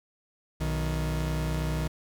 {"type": "tone pair together", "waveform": "40% pulse", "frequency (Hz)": [61.74, 155.83], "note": ["B1", "D#3"], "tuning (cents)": [0, 3], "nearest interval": "octave + major third", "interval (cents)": 1603, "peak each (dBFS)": [-29, -29], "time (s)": [0.6, 1.88], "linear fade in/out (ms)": 10, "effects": []}